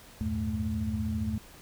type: tone cluster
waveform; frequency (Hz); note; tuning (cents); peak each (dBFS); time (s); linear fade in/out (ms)
sine; 78.9 / 96.6 / 111.5 / 216.9; D#2 / G2 / A2 / A3; +25 / -25 / +23 / -25; -34 / -36 / -37 / -31; 0.21-1.38; 0
effects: pink hiss -52 dBFS RMS until 1.61 s